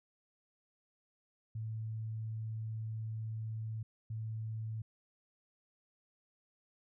sine tone bursts at uneven times, 110.5 Hz, A2, 8 cents sharp, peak -37 dBFS, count 2, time 1.55-3.83 / 4.1-4.82 s, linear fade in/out 5 ms, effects none

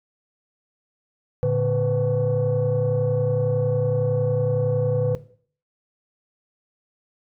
sine tone cluster, 113.7 / 144.6 / 498.8 Hz, A#2 / D3 / B4, -43 / -27 / +17 cents, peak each -23 / -22 / -19 dBFS, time 1.43-5.15 s, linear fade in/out 0 ms, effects noise-tail reverb RT60 0.5 s tail -17 dB re dry + tanh soft clip ceiling -14 dBFS

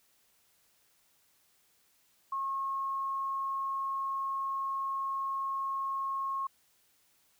sine tone, 1085 Hz, C#6, 37 cents flat, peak -31 dBFS, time 2.32-6.47 s, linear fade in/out 5 ms, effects white hiss -69 dBFS RMS until 7.39 s

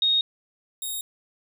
sine / 5% pulse tone pair in turn, 3729 / 3729 Hz, A#7 / A#7, 0 / 0 cents, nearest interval unison, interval 0 cents, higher neither, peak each -18 / -21 dBFS, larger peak first, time 0.02-0.21 / 0.82-1.01 s, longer neither, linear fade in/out 2 ms, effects 10-bit

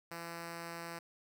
5% pulse tone, 168.7 Hz, E3, 40 cents sharp, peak -31 dBFS, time 0.11-0.99 s, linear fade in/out 5 ms, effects none

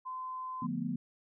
sine tone, 1028 Hz, C6, 31 cents flat, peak -37 dBFS, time 0.05-0.67 s, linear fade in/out 20 ms
sine chord, B half-diminished seventh, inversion first, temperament just, 148.16 / 177.8 / 222.2 / 246.9 Hz, D3 / F3 / A3 / B3, +16 / +31 / +17 / 0 cents, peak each -41 / -38 / -38 / -36 dBFS, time 0.62-0.96 s, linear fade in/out 5 ms
effects none

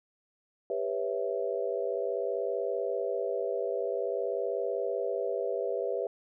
sine chord, C# half-diminished seventh, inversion second, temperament equal with one note detuned, 398.6 / 493.9 / 554.4 / 659.3 Hz, G4 / B4 / C#5 / E5, +29 / 0 / 0 / 0 cents, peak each -34 / -33 / -35 / -36 dBFS, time 0.7-6.07 s, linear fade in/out 2 ms, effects none

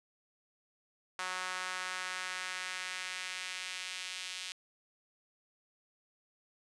sawtooth tone with high-pass filter sweep, 184 Hz, F#3, 9 cents flat, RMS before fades -40 dBFS, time 1.19-4.52 s, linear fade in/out 0 ms, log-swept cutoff 1200 to 3000 Hz, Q 1.4, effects resampled to 22050 Hz

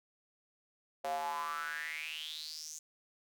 square tone with high-pass filter sweep, 77.78 Hz, D#2, in tune, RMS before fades -40 dBFS, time 1.04-2.79 s, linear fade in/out 5 ms, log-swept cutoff 620 to 6800 Hz, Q 7.8, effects none

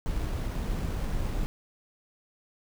brown noise with sample-and-hold, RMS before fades -30 dBFS, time 0.06-1.46 s, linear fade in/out 0 ms, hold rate 7350 Hz, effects none

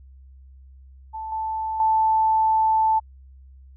sine tone with level steps, 880 Hz, A5, in tune, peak -29 / -24 / -16 dBFS, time 1.13-3 s, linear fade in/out 20 ms, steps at 1.32 / 1.8 s, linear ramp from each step 2 ms, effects added 66 Hz sine -44 dBFS peak until 3.76 s

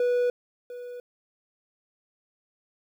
triangle tone with echo, 489.8 Hz, B4, 14 cents flat, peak -19 dBFS, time 0-0.3 s, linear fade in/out 2 ms, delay 700 ms, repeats 1, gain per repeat -15 dB, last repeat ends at 1 s, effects 10-bit

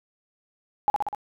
sine tone with echo, 830.6 Hz, G#5, in tune, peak -16 dBFS, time 0.88-0.9 s, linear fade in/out 0 ms, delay 62 ms, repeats 4, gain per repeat -3 dB, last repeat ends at 1.148 s, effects none

